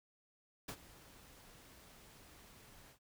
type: noise with ADSR envelope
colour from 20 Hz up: pink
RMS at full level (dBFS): -43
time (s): 0.68-2.99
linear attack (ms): 8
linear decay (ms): 69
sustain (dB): -17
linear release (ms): 93
effects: none